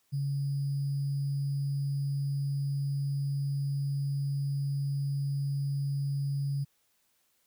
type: tone with sample-and-hold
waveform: sine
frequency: 140 Hz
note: C#3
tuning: 18 cents sharp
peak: -28 dBFS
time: 0.12-6.65 s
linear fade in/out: 20 ms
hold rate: 4900 Hz
effects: white hiss -72 dBFS RMS until 7.46 s